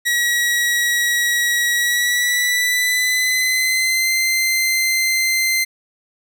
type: tone with pitch glide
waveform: sawtooth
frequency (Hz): 1916 to 2077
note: A#6 to C7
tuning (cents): +47 to -13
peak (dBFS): -12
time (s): 0.05-5.65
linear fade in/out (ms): 20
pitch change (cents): +140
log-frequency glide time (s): 1.74-4.11
effects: none